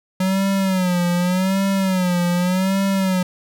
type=tone with vibrato; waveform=square; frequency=185 Hz; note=F#3; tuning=in tune; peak=-17 dBFS; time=0.2-3.23 s; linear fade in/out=5 ms; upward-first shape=sine; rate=0.85 Hz; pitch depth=97 cents each way; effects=none